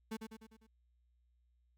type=tone with echo; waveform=35% pulse; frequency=221.1 Hz; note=A3; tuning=9 cents sharp; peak=-37 dBFS; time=0.11-0.17 s; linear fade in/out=10 ms; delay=100 ms; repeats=5; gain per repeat=-5 dB; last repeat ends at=0.67 s; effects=added 60 Hz sine -70 dBFS peak until 1.77 s